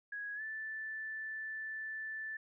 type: tone with pitch glide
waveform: sine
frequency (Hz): 1661.2 to 1757.9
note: G#6 to A6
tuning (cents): 0 to -2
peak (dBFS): -39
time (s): 0.12-2.37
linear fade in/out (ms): 5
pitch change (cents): +98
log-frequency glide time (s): 0.35-0.42
effects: none